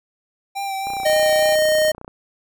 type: tone with vibrato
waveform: square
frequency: 784 Hz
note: G5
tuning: in tune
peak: -24 dBFS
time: 0.55-1.56 s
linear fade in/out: 20 ms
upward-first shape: sine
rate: 3.5 Hz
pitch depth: 25 cents each way
type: click train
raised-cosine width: 1 ms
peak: -21 dBFS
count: 38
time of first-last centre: 0.87-2.079 s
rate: 30.6 Hz
type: tone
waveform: square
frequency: 618 Hz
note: D#5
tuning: 12 cents flat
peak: -15 dBFS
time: 1.05-1.92 s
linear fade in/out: 10 ms
effects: none